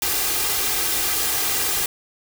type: noise with comb filter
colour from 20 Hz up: white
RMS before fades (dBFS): -22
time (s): 0.02-1.86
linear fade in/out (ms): 2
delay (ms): 2.5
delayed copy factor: +0.6
effects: none